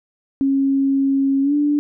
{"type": "tone with pitch glide", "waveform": "sine", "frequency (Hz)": [273, 292.6], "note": ["C#4", "D4"], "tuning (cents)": [-26, -6], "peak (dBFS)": -14, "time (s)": [0.41, 1.79], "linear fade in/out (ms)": 0, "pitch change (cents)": 120, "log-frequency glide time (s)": [1.42, 1.54], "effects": []}